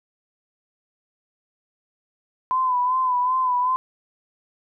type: tone with vibrato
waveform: sine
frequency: 1010 Hz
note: B5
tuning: 39 cents sharp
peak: -18 dBFS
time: 2.51-3.76 s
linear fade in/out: 0 ms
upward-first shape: sine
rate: 2.6 Hz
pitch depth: 48 cents each way
effects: none